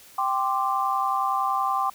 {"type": "chord", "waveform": "sine", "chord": "G suspended fourth", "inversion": "none", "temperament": "just", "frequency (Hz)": [784, 1045.3, 1176], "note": ["G5", "C6", "D6"], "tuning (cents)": [0, -2, 2], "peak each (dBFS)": -26, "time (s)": [0.18, 1.9], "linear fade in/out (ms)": 5, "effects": ["white hiss -50 dBFS RMS until 1.94 s"]}